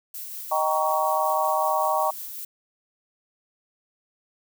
violet noise with tremolo, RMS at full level -35 dBFS, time 0.14-2.45 s, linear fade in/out 5 ms, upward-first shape sine, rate 5.4 Hz, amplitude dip 25%
sine chord, Eb dominant seventh, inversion none, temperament just, 622.3 / 777.8 / 933.4 / 1120.1 Hz, Eb5 / G5 / Bb5 / Db6, 0 / -14 / +2 / +18 cents, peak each -26 dBFS, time 0.51-2.11 s, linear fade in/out 10 ms
effects none

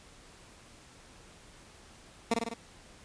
15% pulse tone with echo, 230.2 Hz, A#3, 22 cents flat, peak -18 dBFS, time 2.31-2.34 s, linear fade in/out 5 ms, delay 50 ms, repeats 4, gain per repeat -3 dB, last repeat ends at 2.54 s, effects pink hiss -55 dBFS RMS until 3.04 s + resampled to 22050 Hz

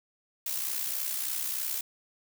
blue noise with amplitude modulation, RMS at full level -30 dBFS, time 0.46-1.81 s, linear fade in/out 5 ms, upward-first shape sine, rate 63.3 Hz, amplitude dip 55%, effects none

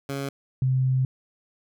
15% pulse / sine tone pair in turn, 138.59 / 130.16 Hz, C#3 / C3, 0 / -9 cents, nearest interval minor second, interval 109 cents, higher first, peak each -22 / -19 dBFS, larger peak second, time 0.09-0.29 / 0.62-1.05 s, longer second, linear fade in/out 2 ms, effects none

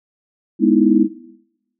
sine chord, E major seventh, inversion first, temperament equal with one note detuned, 207.7 / 246.9 / 308.3 / 329.6 Hz, G#3 / B3 / D#4 / E4, 0 / 0 / -16 / 0 cents, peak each -16 dBFS, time 0.59-1.08 s, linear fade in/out 50 ms, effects noise-tail reverb RT60 0.9 s tail -17 dB re dry

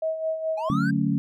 sine tone with tremolo, 639 Hz, D#5, 46 cents sharp, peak -22 dBFS, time 0.02-0.69 s, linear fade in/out 5 ms, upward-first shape sine, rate 4.7 Hz, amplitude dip 60%
triangle linear sweep, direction up, 801 to 1609 Hz, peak -26 dBFS, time 0.57-0.91 s, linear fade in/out 10 ms
sine chord, D major seventh, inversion none, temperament equal, 146.83 / 185 / 220 / 277.2 Hz, D3 / F#3 / A3 / C#4, 0 / 0 / 0 / 0 cents, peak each -26 dBFS, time 0.7-1.18 s, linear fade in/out 0 ms
effects none

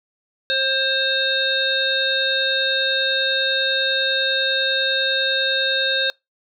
harmonic tone with a mistuned harmonic, 530 Hz, C5, 22 cents sharp, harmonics 1 / 3 / 5 / 7 / 8, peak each -25 / -22 / -30 / -21 / -27 dBFS, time 0.5-6.1 s, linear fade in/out 0 ms, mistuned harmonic 1, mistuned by +16 cents, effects noise-tail reverb RT60 0.2 s tail -26 dB re dry

